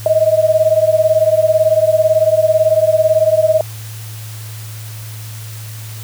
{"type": "beating tone pair", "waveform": "sine", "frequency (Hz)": [622.3, 640.3], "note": ["D#5", "D#5"], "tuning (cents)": [0, 49], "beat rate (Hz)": 18, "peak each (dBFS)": -12, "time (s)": [0.06, 3.61], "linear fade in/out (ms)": 2, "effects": ["added 109 Hz sine -27 dBFS peak until 6.03 s", "white hiss -35 dBFS RMS until 6.03 s"]}